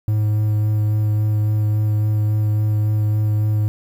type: tone with vibrato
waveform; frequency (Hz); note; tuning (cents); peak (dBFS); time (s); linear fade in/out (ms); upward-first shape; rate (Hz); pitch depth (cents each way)
triangle; 106.5; G#2; +44; -13; 0.08-3.68; 0; sine; 3.6; 10
effects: 8-bit